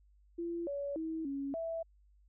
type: tone with pitch steps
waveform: sine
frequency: 340.3 / 566 / 321.6 / 277.4 / 659 Hz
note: F4 / C#5 / E4 / C#4 / E5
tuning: -45 / +36 / -43 / +1 / -1 cents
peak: -35 dBFS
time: 0.38-1.83 s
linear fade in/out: 10 ms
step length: 290 ms
effects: added 50 Hz sine -62 dBFS peak until 2.28 s